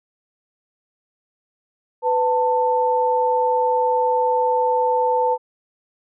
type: tone pair together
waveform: sine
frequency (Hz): 499.5 / 890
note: B4 / A5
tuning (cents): +20 / +20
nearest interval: minor seventh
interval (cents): 1000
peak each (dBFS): -19 / -18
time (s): 2.02-5.38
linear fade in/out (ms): 50
effects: none